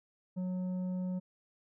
sine tone with tanh clipping, 183.1 Hz, F#3, 18 cents flat, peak -34 dBFS, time 0.36-1.2 s, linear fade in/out 20 ms, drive 7 dB, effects none

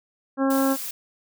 harmonic tone, 270 Hz, C#4, 45 cents flat, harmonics 1 / 2 / 3 / 4 / 5 / 6, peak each -20 / -25 / -31 / -31 / -33 / -36 dBFS, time 0.37-0.77 s, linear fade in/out 50 ms
blue noise, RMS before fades -32 dBFS, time 0.5-0.91 s, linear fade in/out 5 ms
effects none

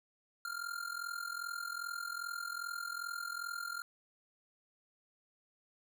square tone with amplitude modulation, 1396.9 Hz, F6, in tune, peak -36 dBFS, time 0.45-3.82 s, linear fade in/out 2 ms, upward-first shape sine, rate 42.5 Hz, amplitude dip 80%, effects none

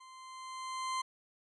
40% pulse tone with level ramp, 1040 Hz, C6, 11 cents flat, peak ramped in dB -52 to -31 dBFS, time 0-1.02 s, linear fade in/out 10 ms, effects resampled to 22050 Hz

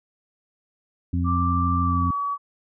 harmonic tone, 87.31 Hz, F2, in tune, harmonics 1 / 2 / 3, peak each -22 / -28 / -27 dBFS, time 1.13-2.11 s, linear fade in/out 5 ms
sine tone with pitch glide, 1174.7 to 1136.7 Hz, D6 to C#6, 0 to +43 cents, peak -23 dBFS, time 1.24-2.38 s, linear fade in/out 50 ms, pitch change -57 cents, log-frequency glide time 1.82-2.06 s
effects none

